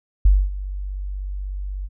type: tone with ADSR envelope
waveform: sine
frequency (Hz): 48.18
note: G1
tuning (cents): -29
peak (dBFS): -8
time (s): 0.25-1.89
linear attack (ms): 6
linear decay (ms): 240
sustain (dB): -17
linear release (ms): 43
effects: none